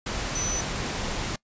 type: tone in noise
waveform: sine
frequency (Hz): 6000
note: F#8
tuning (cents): +23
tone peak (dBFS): -27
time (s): 0.35-0.61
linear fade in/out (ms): 5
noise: pink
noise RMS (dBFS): -30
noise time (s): 0.06-1.36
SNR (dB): 0
effects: noise-tail reverb RT60 0.1 s tail -22 dB re dry + resampled to 16000 Hz